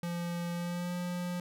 square tone with pitch glide, 172.5 to 177.25 Hz, F3 to F3, -21 to +26 cents, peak -34 dBFS, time 0.03-1.4 s, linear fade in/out 2 ms, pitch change +47 cents, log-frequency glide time 0.53-0.94 s, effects none

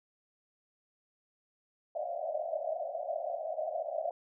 pink band-pass noise, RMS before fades -36 dBFS, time 1.95-4.11 s, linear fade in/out 2 ms, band 590 to 700 Hz, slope 96 dB/octave, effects none

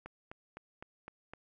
click train, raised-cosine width 0.5 ms, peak -30 dBFS, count 6, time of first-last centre 0.06-1.336 s, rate 3.92 Hz, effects none

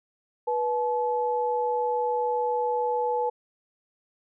sine tone pair together, 488.1 / 861 Hz, B4 / A5, -20 / -38 cents, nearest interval minor seventh, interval 982 cents, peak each -26 dBFS, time 0.47-3.3 s, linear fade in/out 10 ms, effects none

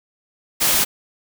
white noise, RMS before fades -17 dBFS, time 0.6-0.85 s, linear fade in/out 20 ms, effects none

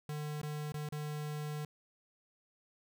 square tone with dropouts, 150 Hz, D3, 37 cents sharp, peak -38 dBFS, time 0.09-1.65 s, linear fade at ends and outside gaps 2 ms, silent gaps 0.416-0.431 / 0.721-0.742 / 0.889-0.923 s, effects none

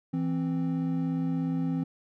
triangle tone pair together, 165.4 / 262.4 Hz, E3 / C4, +6 / +5 cents, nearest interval minor sixth, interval 799 cents, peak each -27 dBFS, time 0.13-1.84 s, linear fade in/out 10 ms, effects none

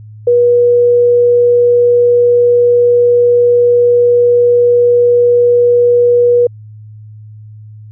sine tone, 483 Hz, B4, 39 cents flat, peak -5 dBFS, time 0.27-6.47 s, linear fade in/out 5 ms, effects added 107 Hz sine -30 dBFS peak until 7.91 s

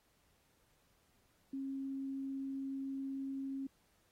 sine tone, 270.7 Hz, C#4, 41 cents flat, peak -38 dBFS, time 1.53-3.67 s, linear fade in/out 5 ms, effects pink hiss -74 dBFS RMS until 4.11 s + AAC 48 kbps

